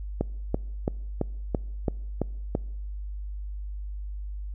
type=click train; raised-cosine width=2 ms; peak=-11 dBFS; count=8; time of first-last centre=0.21-2.551 s; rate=2.99 Hz; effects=noise-tail reverb RT60 1.0 s tail -25 dB re dry + added 50 Hz sine -32 dBFS peak until 4.54 s